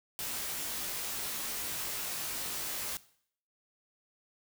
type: noise with comb filter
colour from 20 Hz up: white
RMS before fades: -37 dBFS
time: 0.19-2.97 s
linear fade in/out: 0 ms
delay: 19 ms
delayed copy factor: -1
effects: noise-tail reverb RT60 0.6 s tail -18 dB re dry